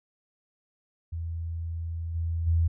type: tone with level steps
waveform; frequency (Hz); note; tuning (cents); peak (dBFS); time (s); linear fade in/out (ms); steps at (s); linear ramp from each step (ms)
sine; 83.1; E2; +15; -30 / -26 / -20; 1.12-2.68; 10; 2.14 / 2.46; 20
effects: none